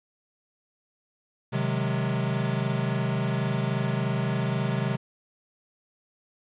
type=chord; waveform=square; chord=Ab dominant seventh; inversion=first; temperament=equal with one note detuned; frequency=130.81 / 154.4 / 185 / 207.7 Hz; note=C3 / Eb3 / Gb3 / Ab3; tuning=0 / -13 / 0 / 0 cents; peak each=-28 / -32 / -33 / -33 dBFS; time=1.52-4.97 s; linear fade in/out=20 ms; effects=resampled to 8000 Hz + 10-bit